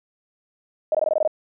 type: tone bursts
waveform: sine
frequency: 622.3 Hz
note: D#5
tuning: in tune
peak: -16 dBFS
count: 8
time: 0.92-1.276 s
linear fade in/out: 2 ms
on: 27 ms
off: 20 ms
effects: none